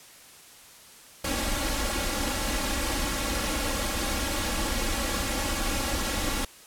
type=noise with comb filter; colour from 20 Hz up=pink; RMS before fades=-28 dBFS; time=1.24-6.45 s; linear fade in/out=5 ms; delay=3.6 ms; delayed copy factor=+0.8; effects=white hiss -50 dBFS RMS until 6.66 s + low-pass 12000 Hz 12 dB/octave